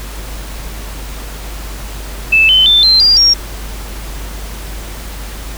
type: tone with pitch steps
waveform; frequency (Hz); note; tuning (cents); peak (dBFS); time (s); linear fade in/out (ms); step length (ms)
sine; 2629 / 3055 / 3550 / 4125 / 4794 / 5571; E7 / G7 / A7 / C8 / D8 / F8; -5 / -45 / +15 / -25 / +35 / -5; -5; 2.32-3.34; 10; 170
effects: added 50 Hz sine -24 dBFS peak until 5.57 s + pink hiss -30 dBFS RMS until 5.57 s